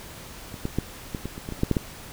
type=clicks; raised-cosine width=3 ms; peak=-24 / -14 / -10 / -16 / -18 / -23 / -19 / -20 / -27 / -8 / -8 / -9 dBFS; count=12; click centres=0.542 / 0.654 / 0.786 / 1.148 / 1.256 / 1.379 / 1.489 / 1.523 / 1.592 / 1.634 / 1.713 / 1.768 s; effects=pink hiss -42 dBFS RMS until 2.12 s